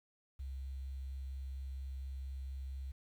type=tone with vibrato; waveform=sine; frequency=66.7 Hz; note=C2; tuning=34 cents sharp; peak=-40 dBFS; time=0.39-2.92 s; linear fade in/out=10 ms; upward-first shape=sine; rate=4.3 Hz; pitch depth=8 cents each way; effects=11-bit